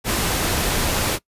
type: noise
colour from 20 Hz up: pink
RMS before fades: -21 dBFS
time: 0.04-1.19 s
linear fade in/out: 50 ms
effects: noise-tail reverb RT60 0.1 s tail -22 dB re dry + resampled to 32000 Hz